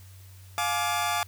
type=chord; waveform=sawtooth; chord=D diminished; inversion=first; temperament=just; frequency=704.8 / 845.8 / 1174.7 Hz; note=F5 / Ab5 / D6; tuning=+16 / +31 / 0 cents; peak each=-26 dBFS; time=0.58-1.23 s; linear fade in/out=0 ms; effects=added 94 Hz sine -46 dBFS peak until 1.27 s + white hiss -56 dBFS RMS until 1.27 s